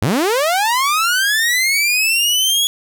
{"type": "linear sweep", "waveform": "sawtooth", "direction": "up", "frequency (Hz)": [83.5, 3371], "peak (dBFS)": -10, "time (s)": [0.02, 2.67], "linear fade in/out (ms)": 0, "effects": []}